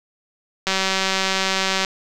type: click train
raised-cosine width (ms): 0.2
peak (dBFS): -3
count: 226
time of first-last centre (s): 0.67-1.848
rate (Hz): 191
effects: none